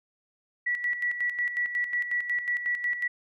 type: tone with tremolo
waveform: sine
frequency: 1945 Hz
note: B6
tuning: 27 cents flat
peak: -24 dBFS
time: 0.66-3.08 s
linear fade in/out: 10 ms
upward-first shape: square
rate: 5.5 Hz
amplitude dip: 60%
effects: none